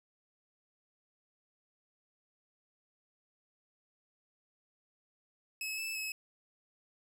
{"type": "tone with pitch steps", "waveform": "sawtooth", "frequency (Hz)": [2580, 2627, 2577], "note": ["E7", "E7", "E7"], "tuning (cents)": [-38, -7, -40], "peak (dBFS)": -33, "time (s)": [5.61, 6.12], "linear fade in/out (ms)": 2, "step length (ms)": 170, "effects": []}